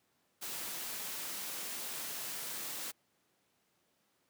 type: noise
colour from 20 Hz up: white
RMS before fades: -41 dBFS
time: 0.41-2.92 s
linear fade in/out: 20 ms
effects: pink hiss -75 dBFS RMS until 4.29 s + high-pass 150 Hz 12 dB/octave